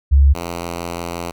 sine / 5% pulse tone pair in turn, 69.5 / 85.75 Hz, C#2 / F2, +5 / -31 cents, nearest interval major third, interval 364 cents, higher second, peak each -7 / -13 dBFS, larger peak first, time 0.11-0.34 / 0.34-1.32 s, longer second, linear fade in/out 20 ms, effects none

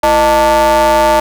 square ring-modulated tone, 138.59 Hz, C#3, in tune, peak -5 dBFS, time 0.03-1.2 s, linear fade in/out 5 ms, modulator 751 Hz, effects none

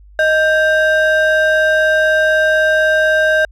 triangle ring-modulated tone, 1100 Hz, C#6, 14 cents flat, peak -5 dBFS, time 0.19-3.45 s, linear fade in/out 2 ms, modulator 476 Hz, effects added 50 Hz sine -39 dBFS peak until 3.51 s

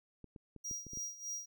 clicks, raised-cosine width 3 ms, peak -37 dBFS, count 7, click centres 0.243 / 0.362 / 0.563 / 0.712 / 0.867 / 0.934 / 0.973 s
square tone with tremolo, 5730 Hz, F8, 44 cents sharp, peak -38 dBFS, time 0.64-1.46 s, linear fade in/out 10 ms, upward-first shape sine, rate 3.3 Hz, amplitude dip 80%
effects none

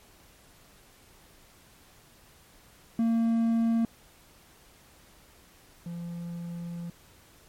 triangle tone pair in turn, 228.8 / 171.41 Hz, A#3 / F3, -32 / -32 cents, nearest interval perfect fourth, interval 500 cents, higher first, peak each -20 / -32 dBFS, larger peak first, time 2.99-3.85 / 5.86-6.9 s, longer second, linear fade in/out 2 ms, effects pink hiss -57 dBFS RMS until 7.48 s + MP3 64 kbps

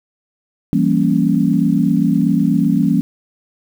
sine chord, E diminished seventh, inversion none, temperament equal with one note detuned, 168.08 / 196 / 233.1 / 277.2 Hz, E3 / G3 / Bb3 / Db4, +34 / 0 / 0 / 0 cents, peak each -17 dBFS, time 0.73-3.01 s, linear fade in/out 0 ms, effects 7-bit

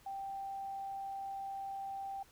sine tone, 784 Hz, G5, in tune, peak -39 dBFS, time 0.06-2.23 s, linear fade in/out 5 ms, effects pink hiss -64 dBFS RMS until 2.31 s

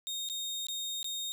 30% pulse tone with dropouts, 3700 Hz, A#7, 14 cents flat, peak -32 dBFS, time 0.07-1.32 s, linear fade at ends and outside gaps 0 ms, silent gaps 0.288-0.298 / 0.668-0.685 / 1.029-1.044 s, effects none

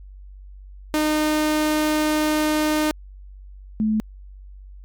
sawtooth / sine tone pair in turn, 306 / 216.4 Hz, D#4 / A3, -29 / -29 cents, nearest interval tritone, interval 600 cents, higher first, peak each -14 / -17 dBFS, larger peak first, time 0.94-2.91 / 3.8-4 s, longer first, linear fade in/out 0 ms, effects added 48 Hz sine -38 dBFS peak until 4.84 s + MP3 96 kbps

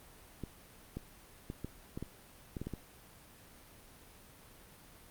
clicks, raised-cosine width 3 ms, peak -26 dBFS, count 10, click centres 0.437 / 0.97 / 1.501 / 1.646 / 1.975 / 2.026 / 2.568 / 2.616 / 2.67 / 2.737 s, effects pink hiss -57 dBFS RMS until 5.1 s + Opus 32 kbps

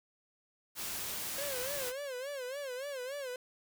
white noise, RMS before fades -39 dBFS, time 0.75-1.93 s, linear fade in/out 50 ms
45% pulse tone with vibrato, 535 Hz, C5, 38 cents sharp, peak -38 dBFS, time 1.38-3.36 s, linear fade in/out 2 ms, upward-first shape sine, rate 3.5 Hz, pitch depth 140 cents each way
effects none

